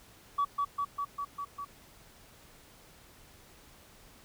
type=tone with echo; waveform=sine; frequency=1139 Hz; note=C#6; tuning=47 cents sharp; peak=-24 dBFS; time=0.38-0.45 s; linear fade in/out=10 ms; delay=200 ms; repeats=6; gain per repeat=-2 dB; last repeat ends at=1.65 s; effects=tanh soft clip ceiling -22 dBFS + pink hiss -57 dBFS RMS until 4.24 s